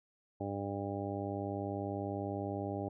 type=harmonic tone; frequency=100 Hz; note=G2; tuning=35 cents sharp; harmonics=1 / 2 / 3 / 4 / 5 / 6 / 7 / 8; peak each=-41 / -44 / -41 / -43 / -48 / -43 / -49 / -44 dBFS; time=0.4-2.89 s; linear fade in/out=10 ms; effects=none